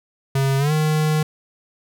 square tone with pitch glide, 135.9 to 154.32 Hz, C#3 to D#3, -34 to -14 cents, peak -17 dBFS, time 0.35-1.23 s, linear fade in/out 5 ms, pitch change +220 cents, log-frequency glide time 0.58-0.72 s, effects none

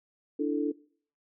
sine chord, D suspended second, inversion none, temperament just, 293.7 / 330.4 / 440.5 Hz, D4 / E4 / A4, 0 / +4 / +2 cents, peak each -28 / -33 / -32 dBFS, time 0.39-0.72 s, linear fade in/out 10 ms, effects noise-tail reverb RT60 0.5 s tail -21 dB re dry

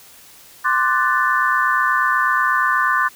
sine chord, D dominant seventh, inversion third, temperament equal with one note detuned, 1046.5 / 1174.7 / 1493.7 / 1760 Hz, C6 / D6 / F#6 / A6, 0 / 0 / +16 / 0 cents, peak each -20 dBFS, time 0.64-3.09 s, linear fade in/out 20 ms, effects white hiss -45 dBFS RMS until 3.15 s

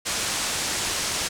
white low-pass noise, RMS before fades -27 dBFS, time 0.05-1.29 s, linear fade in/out 20 ms, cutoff 8700 Hz, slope 24 dB/octave, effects none

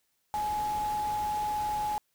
sine tone in noise, 842 Hz, G#5, 24 cents sharp, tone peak -28 dBFS, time 0.34-1.98 s, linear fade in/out 0 ms, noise pink, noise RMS -43 dBFS, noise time 0.34-1.98 s, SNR +12 dB, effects white hiss -75 dBFS RMS until 2.14 s

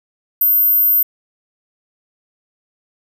sine tone, 13610 Hz, G#9, 41 cents sharp, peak -10 dBFS, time 0.41-1.03 s, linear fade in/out 5 ms, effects none

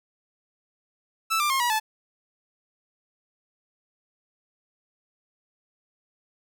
sawtooth tone with pitch steps, 1318.5 / 1188.3 / 1071 / 965.2 / 869.9 Hz, E6 / D6 / C6 / B5 / A5, 0 / +20 / +40 / -40 / -20 cents, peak -18 dBFS, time 1.3-1.8 s, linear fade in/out 20 ms, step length 100 ms, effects none

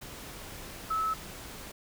sine tone in noise, 1300 Hz, E6, 24 cents flat, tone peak -27 dBFS, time 0.9-1.14 s, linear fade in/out 10 ms, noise pink, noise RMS -44 dBFS, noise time 0.01-1.72 s, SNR +14 dB, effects none

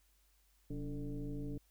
sine tone with frequency modulation, 130.5 Hz, C3, 4 cents flat, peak -38 dBFS, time 0.7-1.58 s, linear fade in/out 5 ms, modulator 157 Hz, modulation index 1.5, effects added 50 Hz sine -70 dBFS peak until 1.7 s + white hiss -74 dBFS RMS until 1.7 s

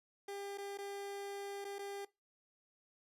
30% pulse tone with dropouts, 400 Hz, G4, 35 cents sharp, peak -40 dBFS, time 0.28-2.05 s, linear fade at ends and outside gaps 5 ms, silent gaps 0.576-0.582 / 0.775-0.785 / 1.645-1.649 / 1.785-1.79 s, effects noise-tail reverb RT60 0.2 s tail -19 dB re dry + resampled to 32000 Hz

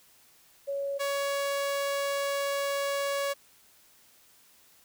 sine / sawtooth tone pair in turn, 558 / 560.4 Hz, C#5 / C#5, +11 / +19 cents, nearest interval unison, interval 8 cents, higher second, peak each -29 / -24 dBFS, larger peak second, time 0.67-0.99 / 0.99-3.34 s, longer second, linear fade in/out 20 ms, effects white hiss -60 dBFS RMS until 4.84 s

